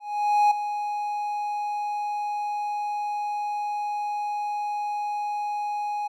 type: tone with ADSR envelope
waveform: triangle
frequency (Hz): 830.6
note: G#5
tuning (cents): 0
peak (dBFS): -13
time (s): 0-6.08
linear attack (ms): 510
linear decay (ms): 7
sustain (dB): -11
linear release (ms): 13
effects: none